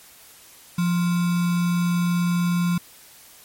sine tone with sample-and-hold, 174.61 Hz, F3, in tune, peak -18 dBFS, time 0.78-2.78 s, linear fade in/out 5 ms, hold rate 1225 Hz, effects white hiss -48 dBFS RMS until 3.44 s + MP3 64 kbps

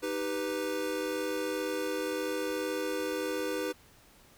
square chord, Eb augmented, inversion none, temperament equal, 311.1 / 392 / 493.9 Hz, Eb4 / G4 / B4, 0 / 0 / 0 cents, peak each -37 / -37 / -35 dBFS, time 0.02-3.73 s, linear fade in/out 20 ms, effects pink hiss -59 dBFS RMS until 4.37 s

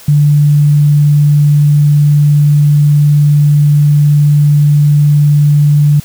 sine tone, 146.83 Hz, D3, in tune, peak -4 dBFS, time 0.08-6 s, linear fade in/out 5 ms, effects white hiss -35 dBFS RMS until 6.04 s

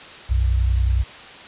sine tone pair together, 62.1 / 92.88 Hz, B1 / F#2, +10 / +7 cents, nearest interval perfect fifth, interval 697 cents, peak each -16 / -23 dBFS, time 0.29-1.04 s, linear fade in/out 20 ms, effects white hiss -39 dBFS RMS until 1.47 s + resampled to 8000 Hz

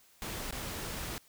pink noise with dropouts, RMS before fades -39 dBFS, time 0.22-1.18 s, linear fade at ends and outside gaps 0 ms, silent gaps 0.509-0.525 s, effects white hiss -63 dBFS RMS until 1.28 s

